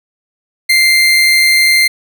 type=tone with amplitude modulation; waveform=30% pulse; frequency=2093 Hz; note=C7; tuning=in tune; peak=-3 dBFS; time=0.69-1.88 s; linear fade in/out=10 ms; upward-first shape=sine; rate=152 Hz; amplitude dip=25%; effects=none